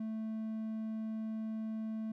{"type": "tone", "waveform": "triangle", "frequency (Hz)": 220, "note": "A3", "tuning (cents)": 0, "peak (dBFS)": -34, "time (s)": [0, 2.12], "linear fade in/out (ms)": 5, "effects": []}